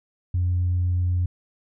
sine tone, 89.2 Hz, F2, 37 cents sharp, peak -18 dBFS, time 0.34-1.26 s, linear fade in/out 5 ms, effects tanh soft clip ceiling -16 dBFS

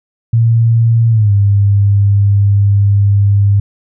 sine tone with pitch glide, 115 to 100.69 Hz, A#2 to G2, -23 to +47 cents, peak -6 dBFS, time 0.33-3.6 s, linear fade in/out 5 ms, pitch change -230 cents, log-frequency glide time 1.1-1.32 s, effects none

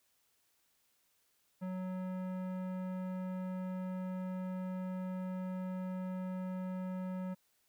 sine tone with tanh clipping, 185 Hz, F#3, in tune, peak -39 dBFS, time 1.61-7.35 s, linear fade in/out 20 ms, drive 16 dB, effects white hiss -75 dBFS RMS until 7.68 s

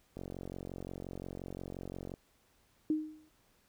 click train, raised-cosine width 2 ms, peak -29 dBFS, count 91, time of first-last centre 0.17-2.139 s, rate 45.7 Hz
sine tone with exponential decay, 309.3 Hz, D#4, 10 cents flat, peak -25 dBFS, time 2.9-3.29 s, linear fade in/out 2 ms, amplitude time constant 84 ms
effects pink hiss -70 dBFS RMS until 3.68 s

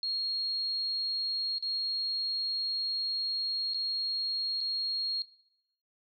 sine tone with dropouts, 4270 Hz, C8, 34 cents sharp, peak -30 dBFS, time 0.03-5.22 s, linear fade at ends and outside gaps 1 ms, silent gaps 1.583-1.625 / 3.736-3.744 / 4.606-4.611 s, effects noise-tail reverb RT60 0.8 s tail -19 dB re dry

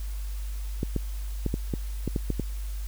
clicks, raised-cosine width 3 ms, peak -14 dBFS, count 9, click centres 0.831 / 0.963 / 1.463 / 1.541 / 1.738 / 2.077 / 2.162 / 2.303 / 2.397 s, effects added 50 Hz sine -30 dBFS peak until 2.87 s + white hiss -49 dBFS RMS until 2.87 s

